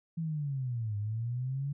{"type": "linear two-way sweep", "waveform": "sine", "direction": "down then up", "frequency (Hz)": [167.2, 101.6, 143.8], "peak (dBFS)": -31, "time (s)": [0.17, 1.73], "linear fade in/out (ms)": 10, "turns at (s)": 0.97, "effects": []}